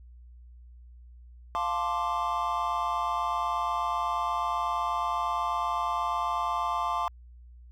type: chord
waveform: triangle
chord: D minor seventh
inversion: first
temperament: equal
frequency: 698.5 / 880 / 1046.5 / 1174.7 Hz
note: F5 / A5 / C6 / D6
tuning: 0 / 0 / 0 / 0 cents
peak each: -32 / -31 / -29 / -30 dBFS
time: 1.55-7.08 s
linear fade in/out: 0 ms
effects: added 60 Hz sine -47 dBFS peak until 7.71 s